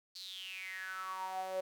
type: tone with high-pass filter sweep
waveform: sawtooth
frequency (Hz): 188.2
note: F#3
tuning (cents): +30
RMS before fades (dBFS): -42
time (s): 0.15-1.61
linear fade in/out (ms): 10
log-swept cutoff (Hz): 4500 to 540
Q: 9.9
effects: none